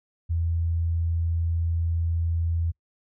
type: tone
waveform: sine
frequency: 83.5 Hz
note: E2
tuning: 23 cents sharp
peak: -22 dBFS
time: 0.29-2.72 s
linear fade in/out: 20 ms
effects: noise-tail reverb RT60 0.1 s tail -26 dB re dry